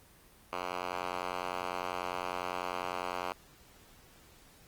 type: tone with band-pass filter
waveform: 5% pulse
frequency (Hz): 90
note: F#2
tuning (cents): -47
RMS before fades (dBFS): -37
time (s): 0.53-3.33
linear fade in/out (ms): 0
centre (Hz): 1400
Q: 0.81
effects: pink hiss -59 dBFS RMS until 4.67 s + Opus 24 kbps